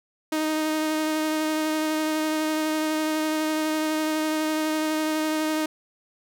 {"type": "tone with vibrato", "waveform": "sawtooth", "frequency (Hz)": 311.1, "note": "D#4", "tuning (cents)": 0, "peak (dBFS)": -19, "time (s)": [0.32, 5.66], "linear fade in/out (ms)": 5, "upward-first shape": "sine", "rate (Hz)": 12, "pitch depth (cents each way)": 12, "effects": []}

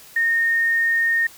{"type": "tone", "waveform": "sine", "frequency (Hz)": 1840, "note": "A#6", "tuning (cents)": -23, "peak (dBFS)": -16, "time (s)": [0.16, 1.27], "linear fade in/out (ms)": 5, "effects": ["white hiss -45 dBFS RMS until 1.37 s"]}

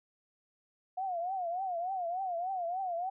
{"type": "tone with vibrato", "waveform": "sine", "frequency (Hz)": 723, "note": "F#5", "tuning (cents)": -40, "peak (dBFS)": -32, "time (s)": [0.97, 3.1], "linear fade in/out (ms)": 10, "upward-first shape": "triangle", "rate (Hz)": 3.4, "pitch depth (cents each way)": 150, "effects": []}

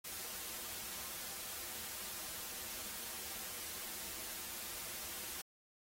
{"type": "noise with comb filter", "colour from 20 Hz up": "white", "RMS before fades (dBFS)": -45, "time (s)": [0.04, 5.42], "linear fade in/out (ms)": 10, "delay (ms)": 7.1, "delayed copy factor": -0.6, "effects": ["AAC 48 kbps"]}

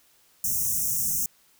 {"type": "band-stop noise", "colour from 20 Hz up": "white", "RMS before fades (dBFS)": -26, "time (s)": [0.44, 1.26], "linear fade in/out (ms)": 2, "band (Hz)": [230, 5600], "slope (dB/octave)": 96, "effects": ["white hiss -61 dBFS RMS until 1.59 s"]}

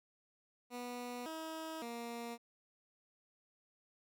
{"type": "tone with pitch steps", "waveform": "15% pulse", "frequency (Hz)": [244.6, 319.9, 235], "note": ["B3", "D#4", "A#3"], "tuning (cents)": [-16, 48, 14], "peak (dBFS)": -36, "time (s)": [0.7, 2.38], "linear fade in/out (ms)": 50, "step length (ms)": 560, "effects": []}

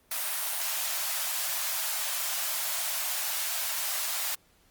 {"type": "high-pass noise", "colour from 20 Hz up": "white", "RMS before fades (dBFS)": -31, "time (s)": [0.11, 4.35], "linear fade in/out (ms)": 5, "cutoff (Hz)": 580, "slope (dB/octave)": 96, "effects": ["pink hiss -64 dBFS RMS until 4.7 s", "Opus 32 kbps"]}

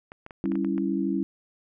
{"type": "clicks", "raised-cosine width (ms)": 0.5, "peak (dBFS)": -26, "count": 8, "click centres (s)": [0.119, 0.264, 0.308, 0.457, 0.519, 0.555, 0.647, 0.78]}
{"type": "chord", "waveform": "sine", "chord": "C# diminished", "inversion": "second", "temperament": "equal", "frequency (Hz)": [196, 277.2, 329.6], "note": ["G3", "C#4", "E4"], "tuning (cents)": [0, 0, 0], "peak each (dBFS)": -28, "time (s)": [0.44, 1.23], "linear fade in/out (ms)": 0}
{"effects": []}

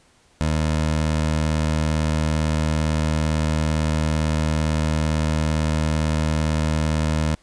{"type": "tone", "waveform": "20% pulse", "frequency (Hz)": 77.78, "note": "D#2", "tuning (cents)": 0, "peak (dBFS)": -14, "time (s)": [0.41, 7.35], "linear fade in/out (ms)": 0, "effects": ["pink hiss -57 dBFS RMS until 7.42 s", "resampled to 22050 Hz"]}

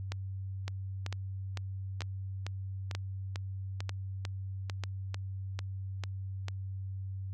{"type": "two click trains", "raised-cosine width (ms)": 0.2, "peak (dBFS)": [-20, -21], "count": [6, 14], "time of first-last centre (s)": [[0.12, 4.837], [0.68, 6.484]], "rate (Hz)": [1.06, 2.24], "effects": ["added 96 Hz sine -36 dBFS peak until 7.33 s"]}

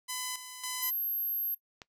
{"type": "tone with tremolo", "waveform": "5% pulse", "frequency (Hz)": 1009, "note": "B5", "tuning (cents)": 37, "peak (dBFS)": -22, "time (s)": [0.08, 0.91], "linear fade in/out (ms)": 20, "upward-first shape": "square", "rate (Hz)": 1.8, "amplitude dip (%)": 65}
{"type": "tone", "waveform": "sine", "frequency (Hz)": 12544, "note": "G9", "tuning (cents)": 0, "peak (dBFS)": -30, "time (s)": [0.82, 1.55], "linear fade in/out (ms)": 10}
{"type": "click", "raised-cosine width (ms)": 0.2, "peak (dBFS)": -27, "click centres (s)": 1.818}
{"effects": ["noise-tail reverb RT60 0.1 s tail -20 dB re dry"]}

